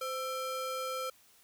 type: ring-modulated tone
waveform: square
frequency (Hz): 923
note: A#5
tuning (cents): -17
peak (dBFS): -32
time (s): 0.01-1.1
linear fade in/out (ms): 5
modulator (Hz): 406
effects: white hiss -63 dBFS RMS until 1.43 s